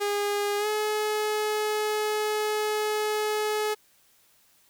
sawtooth tone with pitch glide, 409.2 to 425.6 Hz, G#4 to G#4, -26 to +42 cents, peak -21 dBFS, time 0-3.75 s, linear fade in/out 20 ms, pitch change +68 cents, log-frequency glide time 0.58-0.67 s, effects white hiss -62 dBFS RMS until 4.69 s

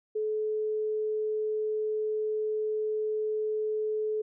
sine tone, 430 Hz, A4, 40 cents flat, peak -27 dBFS, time 0.15-4.22 s, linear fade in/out 10 ms, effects none

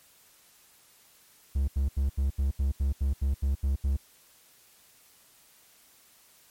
triangle tone bursts, 68.6 Hz, C#2, 17 cents flat, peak -21 dBFS, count 12, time 1.55-3.968 s, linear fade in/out 10 ms, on 130 ms, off 78 ms, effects white hiss -59 dBFS RMS until 6.5 s + MP3 64 kbps

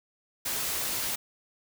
white noise, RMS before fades -31 dBFS, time 0.45-1.16 s, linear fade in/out 10 ms, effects none

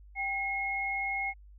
sine tone pair together, 786.3 / 2162 Hz, G5 / C#7, +5 / -44 cents, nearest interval octave + tritone, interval 1751 cents, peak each -35 / -31 dBFS, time 0.15-1.34 s, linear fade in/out 50 ms, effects added 50 Hz sine -50 dBFS peak until 1.58 s

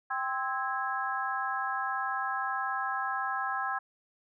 harmonic tone with a mistuned harmonic, 261.6 Hz, C4, in tune, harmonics 3 / 4 / 5 / 6, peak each -35 / -35 / -35 / -35 dBFS, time 0.1-3.79 s, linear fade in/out 10 ms, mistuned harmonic 6, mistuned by +85 cents, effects none

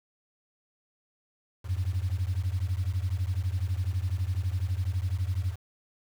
sine beating tone pair, 86.9 / 98.9 Hz, F2 / G2, -8 / +16 cents, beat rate 12 Hz, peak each -28 / -29 dBFS, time 1.64-5.56 s, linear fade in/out 50 ms, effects tanh soft clip ceiling -20 dBFS + 8-bit

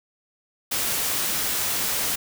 white noise, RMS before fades -25 dBFS, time 0.71-2.16 s, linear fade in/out 10 ms, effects none

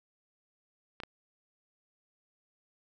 clicks, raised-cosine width 0.3 ms, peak -23 dBFS, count 2, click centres 1.002 / 1.035 s, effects none

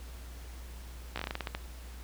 slowing click train, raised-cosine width 0.3 ms, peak -18 dBFS, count 11, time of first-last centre 1.16-1.549 s, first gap 15 ms, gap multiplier 1.2, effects added 60 Hz sine -43 dBFS peak until 2.03 s + pink hiss -53 dBFS RMS until 2.03 s

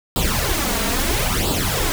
pink noise with flanger, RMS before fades -20 dBFS, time 0.16-1.92 s, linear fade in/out 0 ms, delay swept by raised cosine 0.24 to 4.44 ms, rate 0.75 Hz, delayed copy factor +0.75, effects none

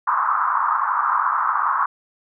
pink band-pass noise, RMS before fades -20 dBFS, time 0.07-1.86 s, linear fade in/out 5 ms, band 1000 to 1300 Hz, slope 48 dB/octave, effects none

